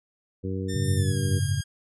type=harmonic tone; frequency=94.9 Hz; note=F#2; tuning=44 cents sharp; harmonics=1 / 2 / 3 / 4 / 5; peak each=-30 / -33 / -35 / -36 / -37 dBFS; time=0.43-1.4 s; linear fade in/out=20 ms
type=tone with pitch glide; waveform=10% pulse; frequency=1800 to 1622.3 Hz; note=A6 to G#6; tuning=+39 to -41 cents; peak=-27 dBFS; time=0.68-1.64 s; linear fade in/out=20 ms; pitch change=-180 cents; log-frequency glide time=0.96-1.18 s
type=chord; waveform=sine; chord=F# suspended second; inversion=none; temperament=just; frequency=92.5 / 104.06 / 138.75 Hz; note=F#2 / G#2 / C#3; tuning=0 / +4 / +2 cents; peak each=-27 dBFS; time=0.74-1.61 s; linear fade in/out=10 ms
type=high-pass noise; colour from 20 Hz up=pink; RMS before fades=-35 dBFS; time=0.83-1.52 s; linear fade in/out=20 ms; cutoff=9700 Hz; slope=48 dB/octave
effects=resampled to 24000 Hz